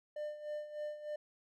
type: tone with tremolo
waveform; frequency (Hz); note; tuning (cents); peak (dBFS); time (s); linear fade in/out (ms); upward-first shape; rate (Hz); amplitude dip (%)
triangle; 599; D5; +34; -35; 0.16-1.16; 5; sine; 3.3; 70
effects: none